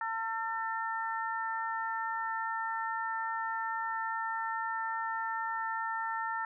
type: harmonic tone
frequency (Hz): 450.3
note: A4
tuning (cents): +40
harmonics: 2 / 3 / 4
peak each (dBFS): -35 / -37 / -38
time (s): 0.01-6.45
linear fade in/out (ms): 2
effects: none